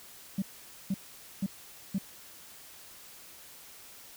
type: tone bursts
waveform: sine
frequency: 193.8 Hz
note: G3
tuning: 20 cents flat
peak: -25 dBFS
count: 4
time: 0.38-1.984 s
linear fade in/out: 5 ms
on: 41 ms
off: 480 ms
effects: tanh soft clip ceiling -24 dBFS + white hiss -51 dBFS RMS until 4.16 s